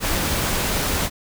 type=noise; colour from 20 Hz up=pink; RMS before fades=-22 dBFS; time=0-1.1 s; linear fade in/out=50 ms; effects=none